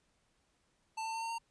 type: tone with pitch steps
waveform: square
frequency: 888 / 895.7 / 903.5 / 911.4 / 919.3 Hz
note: A5 / A5 / A5 / A#5 / A#5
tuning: +16 / +31 / +46 / -39 / -24 cents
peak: -37 dBFS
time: 0.97-1.385 s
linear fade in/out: 10 ms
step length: 83 ms
effects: pink hiss -75 dBFS RMS until 1.5 s + resampled to 22050 Hz